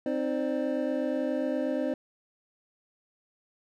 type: tone cluster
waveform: triangle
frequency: 262.2 / 310 / 525 / 594 Hz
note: C4 / D#4 / C5 / D5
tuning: +4 / -6 / +6 / +20 cents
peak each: -29 / -31 / -31 / -31 dBFS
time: 0.06-1.94 s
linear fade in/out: 2 ms
effects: none